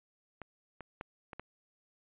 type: clicks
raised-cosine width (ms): 0.5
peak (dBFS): -28 / -29 / -25 / -29 / -26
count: 5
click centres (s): 0.417 / 0.807 / 1.011 / 1.332 / 1.396
effects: resampled to 8000 Hz